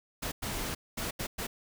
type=noise bursts at uneven times; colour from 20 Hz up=pink; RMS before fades=-35 dBFS; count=5; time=0.22-0.32 / 0.42-0.75 / 0.97-1.11 / 1.19-1.27 / 1.38-1.47 s; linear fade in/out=10 ms; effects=none